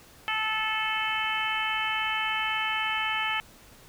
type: harmonic tone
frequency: 436.3 Hz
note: A4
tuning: 15 cents flat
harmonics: 2 / 3 / 4 / 5 / 6 / 7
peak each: -33 / -33 / -33 / -33 / -33 / -33 dBFS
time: 0.28-3.4 s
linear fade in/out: 0 ms
effects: pink hiss -53 dBFS RMS until 3.88 s

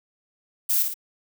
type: noise with echo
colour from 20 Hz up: violet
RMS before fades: -22 dBFS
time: 0.69-0.83 s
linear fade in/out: 10 ms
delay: 56 ms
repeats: 2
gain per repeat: -5 dB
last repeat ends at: 0.942 s
effects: none

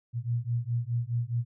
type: beating tone pair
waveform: sine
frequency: 116.54 / 121.34 Hz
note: A#2 / B2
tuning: 0 / -30 cents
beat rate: 4.8 Hz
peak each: -30 dBFS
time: 0.13-1.45 s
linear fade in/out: 50 ms
effects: none

